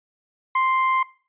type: tone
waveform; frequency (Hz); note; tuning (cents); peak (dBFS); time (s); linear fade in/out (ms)
35% pulse; 1046.5; C6; 0; -16; 0.55-1.03; 5
effects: noise-tail reverb RT60 0.4 s tail -20 dB re dry + resampled to 8000 Hz